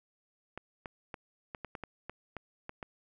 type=clicks; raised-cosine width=0.5 ms; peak=-25 dBFS; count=11; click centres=0.576 / 0.858 / 1.142 / 1.548 / 1.647 / 1.752 / 1.837 / 2.096 / 2.367 / 2.694 / 2.828 s; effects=none